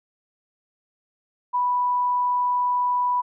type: tone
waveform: sine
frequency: 986 Hz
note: B5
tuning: 3 cents flat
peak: -19 dBFS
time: 1.53-3.22 s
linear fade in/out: 20 ms
effects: none